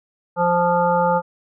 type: harmonic tone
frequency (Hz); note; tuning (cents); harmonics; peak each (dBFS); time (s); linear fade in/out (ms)
174.61; F3; 0; 1 / 3 / 5 / 7 / 8; -24 / -19 / -18 / -25 / -29; 0.36-1.22; 50
effects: none